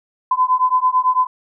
sine beating tone pair, 1011 / 1020 Hz, B5 / C6, +40 / -44 cents, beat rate 9 Hz, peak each -16 dBFS, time 0.31-1.27 s, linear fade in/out 5 ms, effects none

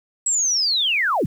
sine linear sweep, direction down, 7830 to 85.5 Hz, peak -17 dBFS, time 0.26-1.26 s, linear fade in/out 5 ms, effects 8-bit

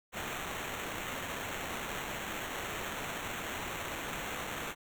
blue noise with sample-and-hold, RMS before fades -39 dBFS, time 0.12-4.75 s, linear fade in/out 50 ms, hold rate 4900 Hz, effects none

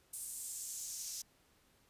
pink noise with high-pass filter sweep, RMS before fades -44 dBFS, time 0.13-1.22 s, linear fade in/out 5 ms, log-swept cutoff 9000 to 5800 Hz, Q 2.8, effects pink hiss -70 dBFS RMS until 1.89 s + resampled to 32000 Hz

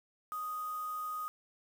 sine tone with quantisation, 1244.5 Hz, D#6, in tune, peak -36 dBFS, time 0.32-1.28 s, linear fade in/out 0 ms, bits 8, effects none

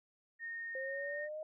sine tone, 1843 Hz, A#6, 20 cents flat, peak -40 dBFS, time 0.39-1.29 s, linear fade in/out 50 ms
sine exponential sweep, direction up, 523.3 to 627 Hz, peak -40 dBFS, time 0.75-1.43 s, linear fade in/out 2 ms
effects none

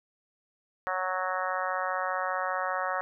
harmonic tone, 185 Hz, F#3, in tune, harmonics 3 / 4 / 5 / 6 / 7 / 8 / 9 / 10, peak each -35 / -35 / -38 / -34 / -35 / -38 / -39 / -39 dBFS, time 0.87-3.01 s, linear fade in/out 0 ms, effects none

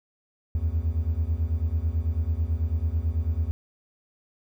triangle beating tone pair, 76 / 85.1 Hz, D#2 / F2, -40 / -44 cents, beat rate 9.1 Hz, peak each -24 dBFS, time 0.55-3.51 s, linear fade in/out 0 ms, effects 10-bit

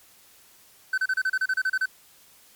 triangle tone bursts, 1526 Hz, G6, 47 cents flat, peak -19 dBFS, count 12, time 0.93-1.858 s, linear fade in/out 5 ms, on 48 ms, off 32 ms, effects white hiss -55 dBFS RMS until 2.55 s + MP3 96 kbps

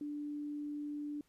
sine tone, 293.9 Hz, D4, 1 cent sharp, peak -38 dBFS, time 0.01-1.21 s, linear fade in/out 2 ms, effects pink hiss -74 dBFS RMS until 1.28 s + resampled to 32000 Hz

